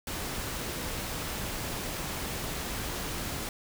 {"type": "noise", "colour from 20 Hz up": "pink", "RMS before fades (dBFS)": -35, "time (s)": [0.07, 3.49], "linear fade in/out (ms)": 2, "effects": []}